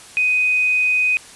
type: tone with tanh clipping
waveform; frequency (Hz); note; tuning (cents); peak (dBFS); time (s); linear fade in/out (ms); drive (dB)
triangle; 2500; D#7; +8; -14; 0.17-1.17; 0; 3
effects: white hiss -41 dBFS RMS until 1.35 s + resampled to 24000 Hz